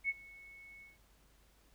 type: tone with ADSR envelope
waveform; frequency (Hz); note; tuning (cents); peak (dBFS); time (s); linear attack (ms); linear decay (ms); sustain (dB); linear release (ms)
sine; 2204; C#7; -11; -29; 0.04-0.98; 50; 36; -23; 160
effects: added 50 Hz sine -67 dBFS peak until 1.74 s + pink hiss -69 dBFS RMS until 1.74 s